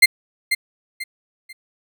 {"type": "tone with echo", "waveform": "35% pulse", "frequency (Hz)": 2093, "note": "C7", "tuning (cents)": 0, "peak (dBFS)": -4, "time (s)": [0.02, 0.06], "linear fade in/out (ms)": 10, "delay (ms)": 490, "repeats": 3, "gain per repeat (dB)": -10, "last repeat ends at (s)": 1.53, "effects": []}